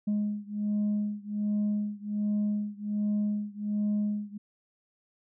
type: beating tone pair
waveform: sine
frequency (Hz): 207.7 / 209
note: G#3 / G#3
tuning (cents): 0 / +11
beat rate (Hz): 1.3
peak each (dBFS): -28 / -29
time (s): 0.07-4.38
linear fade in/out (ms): 10
effects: tanh soft clip ceiling -23 dBFS